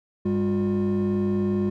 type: tone cluster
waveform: triangle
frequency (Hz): 98.4 / 200.7 / 357.8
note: G2 / G3 / F4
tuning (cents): +7 / +41 / +42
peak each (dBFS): -28 / -20 / -23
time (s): 0.25-1.7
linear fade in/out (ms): 10
effects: tanh soft clip ceiling -14 dBFS